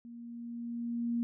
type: tone with level ramp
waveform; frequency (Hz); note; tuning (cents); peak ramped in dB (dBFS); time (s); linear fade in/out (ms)
sine; 235.7; A#3; +19; -45 to -28; 0.05-1.23; 0
effects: none